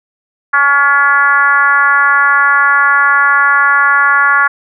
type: tone with frequency modulation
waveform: sine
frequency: 1413 Hz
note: F6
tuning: 20 cents sharp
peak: -6 dBFS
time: 0.53-4.48 s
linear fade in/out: 10 ms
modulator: 287 Hz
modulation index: 1.3
effects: none